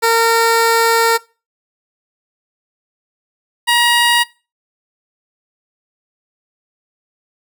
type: tone pair in turn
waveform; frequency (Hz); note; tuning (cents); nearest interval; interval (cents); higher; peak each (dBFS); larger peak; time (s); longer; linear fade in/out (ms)
15% pulse; 458.2 / 951.5; A#4 / A#5; -30 / +35; octave + minor second; 1265; second; -4; neither; 0.02-1.18 / 3.67-4.24; first; 20
effects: noise-tail reverb RT60 0.3 s tail -21 dB re dry